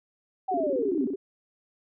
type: linear sweep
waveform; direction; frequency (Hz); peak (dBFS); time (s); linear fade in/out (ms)
sine; down; 773 to 220; -25; 0.48-1.07; 10
type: tone with vibrato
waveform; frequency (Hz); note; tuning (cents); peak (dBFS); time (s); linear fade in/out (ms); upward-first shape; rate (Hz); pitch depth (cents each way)
sine; 329.6; E4; 0; -28; 0.51-1.16; 10; square; 16; 290
effects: none